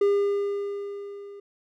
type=tone with level ramp; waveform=triangle; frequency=403.3 Hz; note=G4; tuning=49 cents sharp; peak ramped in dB=-15 to -38 dBFS; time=0.01-1.4 s; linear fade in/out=5 ms; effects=none